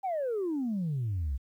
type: exponential sweep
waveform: sine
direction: down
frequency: 800 to 61.74 Hz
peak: -27 dBFS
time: 0.03-1.38 s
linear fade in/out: 20 ms
effects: tanh soft clip ceiling -26 dBFS + 11-bit